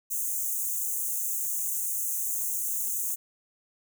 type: high-pass noise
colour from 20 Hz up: white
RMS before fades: -30 dBFS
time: 0.1-3.16 s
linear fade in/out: 20 ms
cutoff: 6200 Hz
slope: 96 dB/octave
effects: none

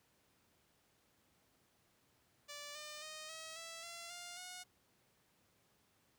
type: tone with pitch steps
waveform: 5% pulse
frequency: 583 / 601.5 / 620.5 / 640.2 / 660.5 / 681.4 / 703 / 725.3 Hz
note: D5 / D5 / D#5 / D#5 / E5 / F5 / F5 / F#5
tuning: -13 / +41 / -5 / +49 / +3 / -43 / +11 / -35 cents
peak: -36 dBFS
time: 2.48-4.64 s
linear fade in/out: 20 ms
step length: 270 ms
effects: pink hiss -74 dBFS RMS until 6.18 s + high-pass 80 Hz 12 dB/octave

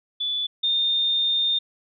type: tone pair in turn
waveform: sine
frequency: 3466 / 3635 Hz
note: A7 / A#7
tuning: -27 / -44 cents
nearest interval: minor second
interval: 83 cents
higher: second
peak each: -23 / -19 dBFS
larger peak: second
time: 0.2-0.47 / 0.63-1.59 s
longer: second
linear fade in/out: 10 ms
effects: none

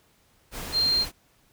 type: tone in noise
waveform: sine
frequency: 4186 Hz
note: C8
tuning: in tune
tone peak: -20 dBFS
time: 0.72-1.06 s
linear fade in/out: 50 ms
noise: pink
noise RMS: -36 dBFS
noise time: 0.51-1.12 s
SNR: +13 dB
effects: pink hiss -63 dBFS RMS until 1.52 s

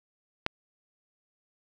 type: click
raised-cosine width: 0.3 ms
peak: -10 dBFS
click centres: 0.464 s
effects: none

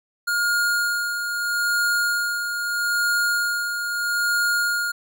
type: tone with tremolo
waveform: square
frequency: 1422 Hz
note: F6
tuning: 31 cents sharp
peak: -19 dBFS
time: 0.27-4.92 s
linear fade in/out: 10 ms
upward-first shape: sine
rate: 0.78 Hz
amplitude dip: 50%
effects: none

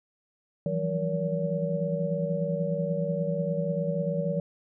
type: tone cluster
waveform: sine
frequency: 164.1 / 174.3 / 190.7 / 471.2 / 568 Hz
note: E3 / F3 / G3 / A#4 / C#5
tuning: -8 / -3 / -47 / +19 / +42 cents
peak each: -30 / -34 / -36 / -34 / -30 dBFS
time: 0.66-4.4 s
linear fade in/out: 2 ms
effects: none

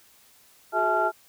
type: tone cluster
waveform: sine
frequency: 365.6 / 422.4 / 654 / 859 / 1380 Hz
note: F#4 / G#4 / E5 / A5 / F6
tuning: -21 / +29 / -14 / -42 / -21 cents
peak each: -30 / -31 / -26 / -25 / -25 dBFS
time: 0.72-1.12 s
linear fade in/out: 50 ms
effects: tanh soft clip ceiling -9 dBFS + white hiss -57 dBFS RMS until 1.28 s

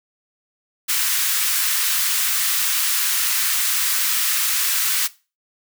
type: high-pass noise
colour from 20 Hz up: white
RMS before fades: -20 dBFS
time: 0.88-5.08 s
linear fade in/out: 20 ms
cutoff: 1200 Hz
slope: 24 dB/octave
effects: noise-tail reverb RT60 0.3 s tail -18 dB re dry

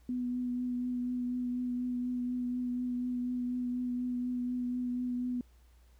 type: tone with vibrato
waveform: sine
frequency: 247.5 Hz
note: B3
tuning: 4 cents sharp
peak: -31 dBFS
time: 0.09-5.41 s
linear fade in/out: 2 ms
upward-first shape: triangle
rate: 4.1 Hz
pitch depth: 18 cents each way
effects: added 60 Hz sine -58 dBFS peak until 5.99 s + pink hiss -70 dBFS RMS until 5.99 s

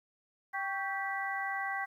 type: harmonic tone with a mistuned harmonic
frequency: 392 Hz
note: G4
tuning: in tune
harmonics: 2 / 3 / 4 / 5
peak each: -37 / -41 / -39 / -37 dBFS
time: 0.53-1.86 s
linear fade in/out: 20 ms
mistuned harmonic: 3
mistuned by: -76 cents
effects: 11-bit

